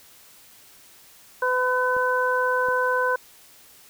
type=harmonic tone; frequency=504 Hz; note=B4; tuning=35 cents sharp; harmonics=1 / 2 / 3; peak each=-24 / -24 / -24 dBFS; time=1.42-3.16 s; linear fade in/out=5 ms
type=clicks; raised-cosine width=2 ms; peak=-27 dBFS; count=2; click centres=1.966 / 2.686 s
effects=white hiss -51 dBFS RMS until 3.89 s